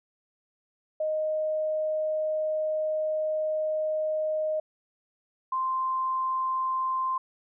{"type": "tone pair in turn", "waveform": "sine", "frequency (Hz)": [621, 1044], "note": ["D#5", "C6"], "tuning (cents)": [-3, -4], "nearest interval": "major sixth", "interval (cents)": 899, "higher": "second", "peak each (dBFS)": -25, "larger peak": "neither", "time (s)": [[1, 4.6], [5.52, 7.18]], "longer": "first", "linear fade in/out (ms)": 5, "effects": []}